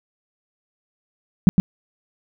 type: tone with echo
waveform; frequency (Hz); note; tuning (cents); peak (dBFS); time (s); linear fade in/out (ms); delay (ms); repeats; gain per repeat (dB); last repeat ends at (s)
sine; 185; F#3; 0; -5; 1.47-1.49; 0; 110; 1; -5; 1.6
effects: none